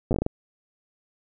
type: slowing click train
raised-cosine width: 2 ms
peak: -11 dBFS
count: 8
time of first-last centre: 0.11-0.264 s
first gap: 8 ms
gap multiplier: 1.33
effects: none